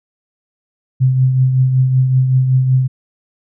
sine tone with tremolo, 129.8 Hz, C3, 13 cents flat, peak -7 dBFS, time 1-2.88 s, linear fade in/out 20 ms, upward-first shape triangle, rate 5.3 Hz, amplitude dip 50%, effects none

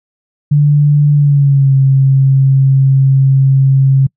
sine tone with pitch glide, 146.4 to 135.03 Hz, D3 to C#3, -5 to -45 cents, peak -5 dBFS, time 0.51-4.07 s, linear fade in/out 10 ms, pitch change -140 cents, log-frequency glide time 1.13-1.75 s, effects noise-tail reverb RT60 0.1 s tail -26 dB re dry

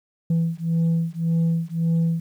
sine beating tone pair, 164.81 / 166.61 Hz, E3 / E3, 0 / +19 cents, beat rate 1.8 Hz, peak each -20 dBFS, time 0.3-2.2 s, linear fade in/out 5 ms, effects tanh soft clip ceiling -16 dBFS + 9-bit

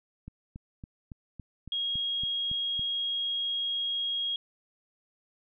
click train, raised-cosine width 5 ms, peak -29 dBFS, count 10, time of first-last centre 0.28-2.794 s, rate 3.58 Hz
sine tone, 3278 Hz, G#7, 23 cents flat, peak -28 dBFS, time 1.72-4.36 s, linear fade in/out 2 ms
effects none

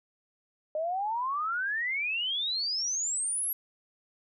sine exponential sweep, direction up, 604 to 11720 Hz, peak -28 dBFS, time 0.75-3.53 s, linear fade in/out 2 ms, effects none

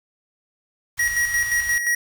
pink band-stop noise, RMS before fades -38 dBFS, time 0.97-1.78 s, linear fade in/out 10 ms, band 120 to 1000 Hz, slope 24 dB/octave
square tone with tremolo, 1906 Hz, A#6, 38 cents sharp, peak -18 dBFS, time 0.99-1.95 s, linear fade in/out 5 ms, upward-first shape square, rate 5.7 Hz, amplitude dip 50%
effects none

